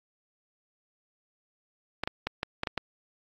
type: clicks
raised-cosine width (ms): 0.3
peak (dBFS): -13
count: 7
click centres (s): 2.036 / 2.075 / 2.27 / 2.431 / 2.634 / 2.672 / 2.777
effects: AAC 64 kbps